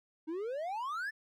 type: exponential sweep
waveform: triangle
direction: up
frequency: 303.8 to 1800 Hz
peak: -33 dBFS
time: 0.27-1.11 s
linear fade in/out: 20 ms
effects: none